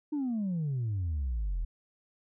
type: exponential sweep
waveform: sine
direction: down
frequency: 308.1 to 38.89 Hz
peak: -27 dBFS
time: 0.12-1.65 s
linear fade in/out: 10 ms
effects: tanh soft clip ceiling -27 dBFS